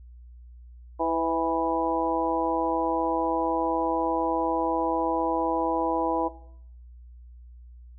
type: harmonic tone with a mistuned harmonic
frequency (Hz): 164.1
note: E3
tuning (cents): -8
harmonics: 2 / 3 / 4 / 5 / 6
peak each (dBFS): -29 / -29 / -29 / -29 / -29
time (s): 0.99-6.29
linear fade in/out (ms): 20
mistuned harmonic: 3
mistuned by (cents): +24
effects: noise-tail reverb RT60 0.7 s tail -18 dB re dry + added 60 Hz sine -44 dBFS peak until 7.98 s